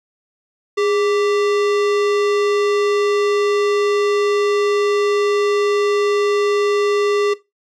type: tone with sample-and-hold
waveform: sine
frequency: 411.1 Hz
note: G#4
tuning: 18 cents flat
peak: -14 dBFS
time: 0.77-7.34 s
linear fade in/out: 10 ms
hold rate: 1575 Hz
effects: noise-tail reverb RT60 0.2 s tail -17 dB re dry + low-pass 5000 Hz 12 dB/octave